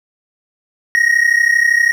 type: tone pair together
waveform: triangle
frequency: 1864.7 / 1897.3 Hz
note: A#6 / A#6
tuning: 0 / +30 cents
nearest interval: unison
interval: 30 cents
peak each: -11 dBFS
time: 0.95-1.92 s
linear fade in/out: 0 ms
effects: none